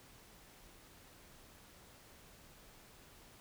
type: silence
effects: pink hiss -60 dBFS RMS until 3.4 s

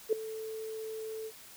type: tone with ADSR envelope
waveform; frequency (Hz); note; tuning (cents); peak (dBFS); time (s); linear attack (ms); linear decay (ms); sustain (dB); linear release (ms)
sine; 440; A4; 0; -21; 0.09-1.32; 37; 3; -16; 55
effects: white hiss -52 dBFS RMS until 1.56 s

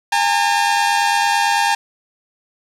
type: tone pair together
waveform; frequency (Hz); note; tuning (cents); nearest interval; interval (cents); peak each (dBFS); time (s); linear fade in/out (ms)
sawtooth; 815 / 904; G#5 / A5; -33 / +47; major second; 180; -13; 0.12-1.75; 5
effects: low-pass 9000 Hz 12 dB/octave + 7-bit

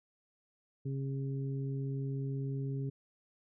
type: harmonic tone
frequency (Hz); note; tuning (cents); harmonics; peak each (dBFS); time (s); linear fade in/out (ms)
136.3; C#3; -29; 1 / 2 / 3; -34 / -43 / -45; 0.85-2.9; 10
effects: none

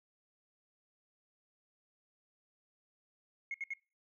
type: tone bursts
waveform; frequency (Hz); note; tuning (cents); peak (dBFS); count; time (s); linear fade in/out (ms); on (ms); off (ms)
sine; 2164; C#7; -42; -35; 3; 3.51-3.736; 2; 32; 65
effects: noise-tail reverb RT60 0.3 s tail -23 dB re dry + tanh soft clip ceiling -31 dBFS

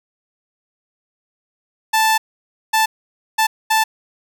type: tone bursts at uneven times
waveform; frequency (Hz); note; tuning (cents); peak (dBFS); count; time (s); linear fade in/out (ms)
sawtooth; 880; A5; 0; -9; 4; 1.93-2.18 / 2.73-2.86 / 3.38-3.47 / 3.7-3.84; 10
effects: none

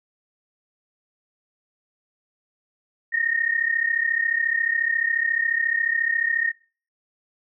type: tone pair together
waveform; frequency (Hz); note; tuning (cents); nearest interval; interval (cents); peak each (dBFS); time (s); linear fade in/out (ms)
sine; 1832 / 1866.2; A#6 / A#6; -31 / +1; unison; 32; -23; 3.12-6.52; 20
effects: noise-tail reverb RT60 0.4 s tail -21 dB re dry

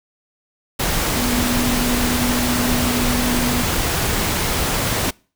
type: tone in noise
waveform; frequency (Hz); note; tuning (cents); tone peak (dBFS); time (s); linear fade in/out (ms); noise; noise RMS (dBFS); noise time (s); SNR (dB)
sine; 244.4; B3; -18; -20; 1.16-3.63; 10; pink; -20; 0.79-5.11; -3
effects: noise-tail reverb RT60 0.4 s tail -26 dB re dry

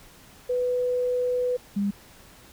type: tone pair in turn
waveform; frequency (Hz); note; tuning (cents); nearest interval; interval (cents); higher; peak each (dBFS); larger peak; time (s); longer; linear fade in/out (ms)
sine; 496.3 / 201.2; B4 / G3; +8 / +45; octave + major third; 1563; first; -22; neither; 0.49-1.57 / 1.76-1.91; first; 10
effects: pink hiss -51 dBFS RMS until 2.52 s

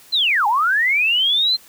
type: linear two-way sweep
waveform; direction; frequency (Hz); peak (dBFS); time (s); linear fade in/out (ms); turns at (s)
sine; down then up; 4186 to 792 to 4186; -14; 0.12-1.57; 20; 0.47
effects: white hiss -47 dBFS RMS until 1.68 s

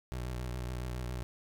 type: tone with vibrato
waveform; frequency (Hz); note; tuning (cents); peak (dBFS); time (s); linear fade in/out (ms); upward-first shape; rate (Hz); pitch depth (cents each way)
25% pulse; 61.74; B1; 0; -32; 0.12-1.23; 0; sine; 7.2; 47
effects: none

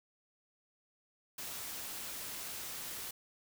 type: noise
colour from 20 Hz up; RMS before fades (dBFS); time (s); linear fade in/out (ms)
white; -43; 1.38-3.11; 5
effects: none

